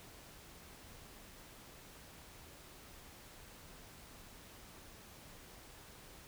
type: silence
effects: pink hiss -56 dBFS RMS until 6.27 s